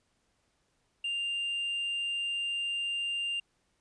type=tone with hard clipping; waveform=sine; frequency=2794 Hz; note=F7; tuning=in tune; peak=-31 dBFS; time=1.04-3.4 s; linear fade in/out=5 ms; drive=2 dB; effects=pink hiss -74 dBFS RMS until 3.8 s + resampled to 22050 Hz